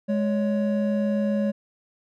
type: tone pair together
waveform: triangle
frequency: 208.9 / 559.3 Hz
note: G#3 / C#5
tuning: +10 / +15 cents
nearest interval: octave + perfect fourth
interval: 1705 cents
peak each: -20 / -25 dBFS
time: 0.08-1.52 s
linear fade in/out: 20 ms
effects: none